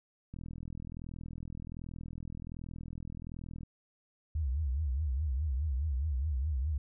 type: click train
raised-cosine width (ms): 5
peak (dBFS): -31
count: 137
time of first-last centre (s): 0.34-3.633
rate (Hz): 41.3
type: tone with vibrato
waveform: sine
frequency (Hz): 70.7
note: C#2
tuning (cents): +35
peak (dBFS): -29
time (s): 4.35-6.78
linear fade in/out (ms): 5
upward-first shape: triangle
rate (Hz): 4.8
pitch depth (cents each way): 260
effects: none